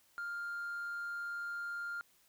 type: tone with amplitude modulation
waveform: triangle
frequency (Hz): 1400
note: F6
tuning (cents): +4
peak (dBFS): -34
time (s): 0.18-2.01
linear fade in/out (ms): 0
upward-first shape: sine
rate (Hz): 158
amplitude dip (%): 25
effects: tanh soft clip ceiling -33 dBFS + white hiss -69 dBFS RMS until 2.28 s